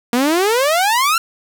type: exponential sweep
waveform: sawtooth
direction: up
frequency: 233.1 to 1396.9 Hz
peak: -9 dBFS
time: 0.13-1.18 s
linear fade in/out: 2 ms
effects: 7-bit